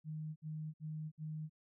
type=tone bursts; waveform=sine; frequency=155.1 Hz; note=D#3; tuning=5 cents flat; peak=-40 dBFS; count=4; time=0.04-1.497 s; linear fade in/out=50 ms; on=320 ms; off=59 ms; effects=none